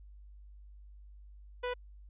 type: tone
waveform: sawtooth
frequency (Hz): 493.9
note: B4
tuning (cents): 0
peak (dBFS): -29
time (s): 1.63-1.74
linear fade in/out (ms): 10
effects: added 50 Hz sine -50 dBFS peak until 2.09 s + resampled to 8000 Hz